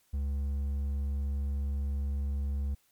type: tone with hard clipping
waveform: triangle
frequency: 70.1 Hz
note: C#2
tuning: 20 cents sharp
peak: -30 dBFS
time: 0.13-2.75 s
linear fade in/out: 10 ms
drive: 7 dB
effects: white hiss -69 dBFS RMS until 2.91 s + MP3 96 kbps